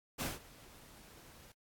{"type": "noise with ADSR envelope", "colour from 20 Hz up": "pink", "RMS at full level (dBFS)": -36, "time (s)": [0.18, 1.52], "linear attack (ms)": 29, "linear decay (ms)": 180, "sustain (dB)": -22, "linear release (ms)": 3, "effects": ["AAC 64 kbps"]}